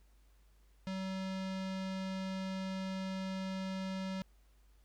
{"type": "tone with low-pass filter", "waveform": "square", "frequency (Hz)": 190, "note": "F#3", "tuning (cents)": 46, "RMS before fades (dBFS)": -39, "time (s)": [0.87, 4.22], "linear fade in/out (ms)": 0, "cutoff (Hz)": 4800, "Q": 1.3, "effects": ["added 50 Hz sine -62 dBFS peak until 4.84 s", "pink hiss -74 dBFS RMS until 4.84 s"]}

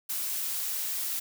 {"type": "noise", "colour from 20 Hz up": "blue", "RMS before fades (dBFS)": -32, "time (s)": [0.09, 1.2], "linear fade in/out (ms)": 10, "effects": []}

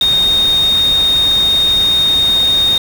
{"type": "tone in noise", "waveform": "sine", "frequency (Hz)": 3700, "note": "A#7", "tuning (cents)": -14, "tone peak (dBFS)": -9, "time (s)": [0.01, 2.78], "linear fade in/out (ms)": 2, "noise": "pink", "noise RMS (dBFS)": -25, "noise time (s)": [0.01, 2.78], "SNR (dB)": 13, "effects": []}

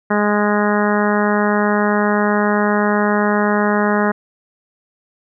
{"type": "harmonic tone", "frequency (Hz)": 207.7, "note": "G#3", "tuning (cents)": 0, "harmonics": [1, 2, 3, 4, 5, 6, 7, 8, 9], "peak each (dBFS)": [-17, -20, -22, -23, -24, -25, -25, -26, -27], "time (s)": [0.1, 4.12], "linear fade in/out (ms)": 10, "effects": []}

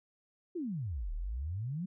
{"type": "exponential two-way sweep", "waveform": "sine", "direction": "down then up", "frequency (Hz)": [378.5, 36, 192.2], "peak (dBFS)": -34, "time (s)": [0.55, 1.86], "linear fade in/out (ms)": 10, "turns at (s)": 1.13, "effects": []}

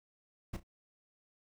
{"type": "noise with echo", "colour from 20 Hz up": "brown", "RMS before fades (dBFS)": -37, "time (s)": [0.53, 0.57], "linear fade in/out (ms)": 10, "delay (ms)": 32, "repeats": 2, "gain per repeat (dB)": -13, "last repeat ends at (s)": 0.634, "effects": []}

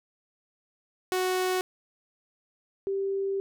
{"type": "tone pair in turn", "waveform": ["sawtooth", "sine"], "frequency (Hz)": [369.5, 391.5], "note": ["F#4", "G4"], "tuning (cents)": [-2, -2], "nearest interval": "minor second", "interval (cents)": 100, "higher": "second", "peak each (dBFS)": [-21, -26], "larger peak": "first", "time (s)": [[1.12, 1.61], [2.87, 3.4]], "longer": "second", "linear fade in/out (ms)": 0, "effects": []}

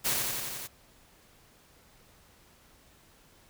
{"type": "noise with echo", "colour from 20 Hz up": "white", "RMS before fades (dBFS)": -28, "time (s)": [0.04, 0.15], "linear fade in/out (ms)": 20, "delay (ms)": 88, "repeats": 6, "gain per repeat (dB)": -2, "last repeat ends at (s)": 0.678, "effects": ["pink hiss -60 dBFS RMS until 3.49 s"]}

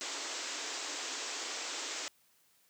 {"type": "band-pass noise", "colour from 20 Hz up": "white", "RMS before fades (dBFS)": -40, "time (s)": [0.01, 2.08], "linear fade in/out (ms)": 0, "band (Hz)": [260, 7800], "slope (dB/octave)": 96, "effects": ["white hiss -69 dBFS RMS until 2.69 s", "high-pass 80 Hz 12 dB/octave"]}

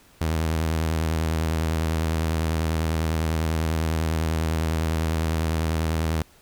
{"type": "tone with vibrato", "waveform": "sawtooth", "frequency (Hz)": 80.3, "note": "E2", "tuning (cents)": -45, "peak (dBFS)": -18, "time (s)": [0.21, 6.22], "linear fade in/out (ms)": 0, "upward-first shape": "square", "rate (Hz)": 10, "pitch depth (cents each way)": 41, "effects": ["pink hiss -55 dBFS RMS until 6.41 s"]}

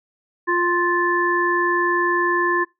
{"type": "harmonic tone", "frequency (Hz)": 350, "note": "F4", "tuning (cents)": 4, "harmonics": [1, 3, 5], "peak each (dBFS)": [-21, -21, -21], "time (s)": [0.47, 2.65], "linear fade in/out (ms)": 20, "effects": ["noise-tail reverb RT60 0.2 s tail -22 dB re dry"]}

